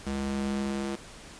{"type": "tone with high-pass filter sweep", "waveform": "square", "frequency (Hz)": 68.4, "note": "C#2", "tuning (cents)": -23, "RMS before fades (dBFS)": -31, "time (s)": [0.06, 0.96], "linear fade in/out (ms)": 10, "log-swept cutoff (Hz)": [140, 270], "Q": 2.3, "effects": ["pink hiss -47 dBFS RMS until 1.39 s", "resampled to 22050 Hz"]}